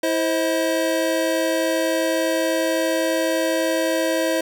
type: tone cluster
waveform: square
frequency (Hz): 327.7 / 525 / 637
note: E4 / C5 / D#5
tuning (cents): -10 / +6 / +41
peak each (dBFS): -24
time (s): 0.03-4.41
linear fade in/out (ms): 5
effects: none